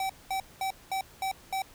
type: tone bursts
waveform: square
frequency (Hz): 769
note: G5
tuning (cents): -33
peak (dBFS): -29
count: 6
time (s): 0-1.62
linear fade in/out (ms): 2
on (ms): 95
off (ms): 210
effects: pink hiss -54 dBFS RMS until 1.74 s